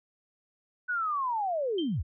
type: linear sweep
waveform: sine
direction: down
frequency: 1502 to 51.91 Hz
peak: -27 dBFS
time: 0.88-2.03 s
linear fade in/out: 20 ms
type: tone with exponential decay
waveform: sine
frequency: 3136 Hz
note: G7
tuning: in tune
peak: -32 dBFS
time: 1.78-1.97 s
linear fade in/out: 5 ms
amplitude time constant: 41 ms
effects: none